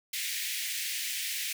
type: high-pass noise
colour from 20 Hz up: pink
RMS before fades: -34 dBFS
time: 0.13-1.53 s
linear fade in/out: 5 ms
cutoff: 1900 Hz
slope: 48 dB/octave
effects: none